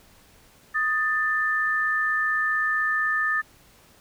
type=tone pair together; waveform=sine; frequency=1244.5 / 1772.1 Hz; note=D#6 / A6; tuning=0 / +12 cents; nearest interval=tritone; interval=612 cents; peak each=-27 / -22 dBFS; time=0.74-3.42 s; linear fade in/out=20 ms; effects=pink hiss -55 dBFS RMS until 4 s